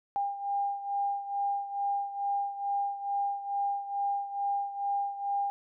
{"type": "beating tone pair", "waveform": "sine", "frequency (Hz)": [802, 804.3], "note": ["G5", "G5"], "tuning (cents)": [39, 44], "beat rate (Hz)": 2.3, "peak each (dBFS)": [-30, -35], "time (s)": [0.16, 5.5], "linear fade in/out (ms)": 0, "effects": []}